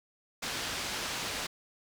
white low-pass noise, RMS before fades -36 dBFS, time 0.42-1.47 s, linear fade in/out 10 ms, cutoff 5000 Hz, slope 12 dB/octave, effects none

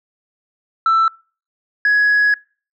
sine tone pair in turn, 1329 / 1674.4 Hz, E6 / G#6, +14 / +14 cents, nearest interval major third, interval 400 cents, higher second, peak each -9 dBFS, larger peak neither, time 0.86-1.08 / 1.85-2.34 s, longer second, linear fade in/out 2 ms, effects noise-tail reverb RT60 0.4 s tail -26 dB re dry + tanh soft clip ceiling -9 dBFS

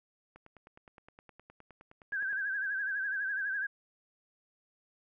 click train, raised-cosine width 0.5 ms, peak -38 dBFS, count 20, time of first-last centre 0.36-2.329 s, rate 9.65 Hz
sine tone with vibrato, 1598 Hz, G6, 33 cents sharp, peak -31 dBFS, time 2.12-3.67 s, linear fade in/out 10 ms, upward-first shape sine, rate 12 Hz, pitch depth 81 cents each way
effects none

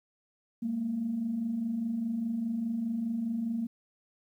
sine tone pair together, 205.7 / 230.6 Hz, G#3 / A#3, -16 / -19 cents, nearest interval major second, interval 197 cents, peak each -38 / -29 dBFS, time 0.62-3.67 s, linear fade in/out 10 ms, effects tanh soft clip ceiling -22 dBFS + 11-bit

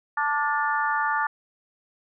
harmonic tone with a mistuned harmonic, 293.7 Hz, D4, in tune, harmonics 3 / 4 / 5 / 6, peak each -26 / -27 / -28 / -29 dBFS, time 0.17-1.27 s, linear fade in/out 5 ms, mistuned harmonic 5, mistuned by -36 cents, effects none

